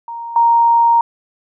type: tone with level steps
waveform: sine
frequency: 932.3 Hz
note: A#5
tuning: in tune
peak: -24 / -8 dBFS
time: 0.08-1.01 s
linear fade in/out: 2 ms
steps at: 0.36 s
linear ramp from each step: 2 ms
effects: none